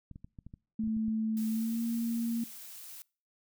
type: clicks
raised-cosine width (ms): 5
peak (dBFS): -34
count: 10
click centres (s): 0.113 / 0.159 / 0.245 / 0.388 / 0.466 / 0.539 / 0.838 / 0.875 / 0.967 / 1.082
type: tone with pitch glide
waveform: sine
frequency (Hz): 220 to 231.5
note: A3 to A#3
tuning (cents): 0 to -12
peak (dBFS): -29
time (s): 0.79-2.44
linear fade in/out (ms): 5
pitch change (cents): +88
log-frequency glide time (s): 1.47-1.83
type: noise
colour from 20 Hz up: blue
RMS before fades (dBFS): -47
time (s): 1.37-3.02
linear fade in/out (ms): 0
effects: noise-tail reverb RT60 0.4 s tail -25 dB re dry